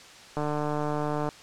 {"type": "click train", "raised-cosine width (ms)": 1, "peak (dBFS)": -16, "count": 138, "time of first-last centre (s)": [0.37, 1.289], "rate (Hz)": 149, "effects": ["white hiss -48 dBFS RMS until 1.42 s", "low-pass 6000 Hz 12 dB/octave"]}